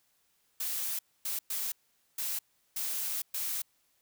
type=noise bursts at uneven times; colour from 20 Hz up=blue; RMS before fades=-34 dBFS; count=6; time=0.6-0.99 / 1.25-1.39 / 1.5-1.72 / 2.18-2.39 / 2.76-3.22 / 3.34-3.62 s; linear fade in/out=5 ms; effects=white hiss -72 dBFS RMS until 4.01 s